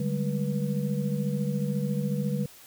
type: tone cluster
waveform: sine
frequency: 146.1 / 194.2 / 208.3 / 486.6 Hz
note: D3 / G3 / G#3 / B4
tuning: -9 / -16 / +5 / -26 cents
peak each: -29 / -30 / -32 / -36 dBFS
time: 0-2.46 s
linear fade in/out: 5 ms
effects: white hiss -51 dBFS RMS until 2.66 s